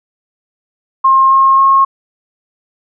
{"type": "tone with pitch steps", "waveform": "sine", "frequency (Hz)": [1067, 1075, 1083.1], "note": ["C6", "C6", "C#6"], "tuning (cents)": [34, 47, -40], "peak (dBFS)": -5, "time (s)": [1.04, 1.85], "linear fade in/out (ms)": 10, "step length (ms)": 270, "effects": []}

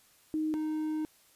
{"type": "tone pair in turn", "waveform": ["sine", "triangle"], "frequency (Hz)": [311.1, 310], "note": ["D#4", "D#4"], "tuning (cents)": [0, -6], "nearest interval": "unison", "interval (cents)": 6, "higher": "first", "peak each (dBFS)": -28, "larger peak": "neither", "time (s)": [[0.34, 0.54], [0.54, 1.05]], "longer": "second", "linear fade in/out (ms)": 0, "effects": ["white hiss -63 dBFS RMS until 1.35 s", "resampled to 32000 Hz"]}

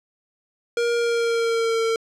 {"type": "tone with pitch glide", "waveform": "square", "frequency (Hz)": [471.7, 452.7], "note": ["A#4", "A4"], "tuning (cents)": [20, 49], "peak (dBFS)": -20, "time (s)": [0.77, 1.96], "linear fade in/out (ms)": 2, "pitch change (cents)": -71, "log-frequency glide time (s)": [0.95, 1.82], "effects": ["low-pass 7000 Hz 12 dB/octave"]}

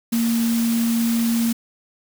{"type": "tone in noise", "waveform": "sine", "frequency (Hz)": 231.3, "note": "A#3", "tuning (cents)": -13, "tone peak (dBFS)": -17, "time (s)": [0.12, 1.53], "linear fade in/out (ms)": 10, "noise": "white", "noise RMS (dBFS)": -30, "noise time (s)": [0.12, 1.53], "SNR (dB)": 10, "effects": []}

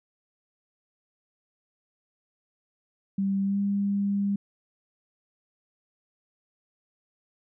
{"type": "tone with pitch glide", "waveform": "sine", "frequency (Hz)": [195.8, 200.3], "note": ["G3", "G3"], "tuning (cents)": [-2, 38], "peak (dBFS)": -23, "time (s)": [3.18, 4.36], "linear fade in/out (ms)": 5, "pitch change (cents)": 40, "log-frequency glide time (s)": [3.43, 3.59], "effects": []}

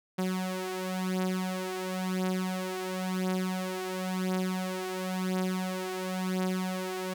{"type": "beating tone pair", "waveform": "sawtooth", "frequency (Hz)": [185, 185.96], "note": ["F#3", "F#3"], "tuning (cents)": [0, 9], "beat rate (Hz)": 0.96, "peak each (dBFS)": [-30, -28], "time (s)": [0.18, 7.14], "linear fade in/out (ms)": 10, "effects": []}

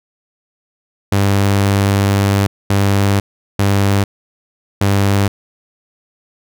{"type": "tone bursts at uneven times", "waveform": "sawtooth", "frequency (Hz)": 99.5, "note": "G2", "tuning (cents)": 26, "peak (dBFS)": -7, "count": 4, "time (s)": [[1.12, 2.47], [2.7, 3.2], [3.59, 4.04], [4.81, 5.28]], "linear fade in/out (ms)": 5, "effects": []}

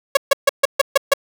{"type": "tone bursts", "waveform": "sawtooth", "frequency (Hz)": 554.4, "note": "C#5", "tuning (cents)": 0, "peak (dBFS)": -5, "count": 7, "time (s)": [0.15, 1.137], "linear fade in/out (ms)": 5, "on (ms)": 21, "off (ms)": 140, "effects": []}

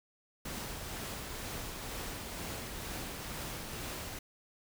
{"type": "noise with tremolo", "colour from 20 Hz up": "pink", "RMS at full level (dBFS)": -40, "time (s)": [0.45, 4.19], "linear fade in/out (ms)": 5, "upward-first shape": "triangle", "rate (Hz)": 2.1, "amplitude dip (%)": 30, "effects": []}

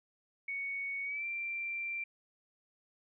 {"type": "tone with pitch glide", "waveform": "sine", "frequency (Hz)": [2226, 2358], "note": ["C#7", "D7"], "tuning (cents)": [7, 6], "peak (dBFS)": -35, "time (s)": [0.48, 2.04], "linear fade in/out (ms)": 5, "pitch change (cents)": 99, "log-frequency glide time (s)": [1.04, 1.25], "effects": []}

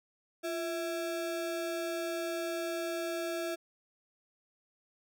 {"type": "ring-modulated tone", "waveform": "square", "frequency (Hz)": 500, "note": "B4", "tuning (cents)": 21, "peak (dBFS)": -31, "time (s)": [0.43, 3.56], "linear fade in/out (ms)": 20, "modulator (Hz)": 155, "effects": []}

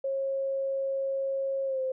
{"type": "tone with pitch glide", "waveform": "sine", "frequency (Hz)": [542, 522], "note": ["C#5", "C5"], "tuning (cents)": [-39, -4], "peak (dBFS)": -27, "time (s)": [0.04, 1.92], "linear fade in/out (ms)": 5, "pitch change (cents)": -65, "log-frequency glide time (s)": [1.65, 1.81], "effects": []}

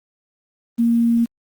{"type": "tone with quantisation", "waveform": "sine", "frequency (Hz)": 233.1, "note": "A#3", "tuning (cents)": 0, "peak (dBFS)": -13, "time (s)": [0.78, 1.26], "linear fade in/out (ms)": 20, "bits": 7, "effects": ["Opus 24 kbps"]}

